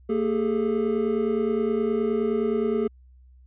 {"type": "tone cluster", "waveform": "triangle", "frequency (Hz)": [227.8, 403.4, 433], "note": ["A#3", "G4", "A4"], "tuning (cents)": [-40, 50, -28], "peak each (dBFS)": -24, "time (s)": [0.09, 2.88], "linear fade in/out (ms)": 10, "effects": ["added 63 Hz sine -49 dBFS peak until 3.46 s", "resampled to 8000 Hz"]}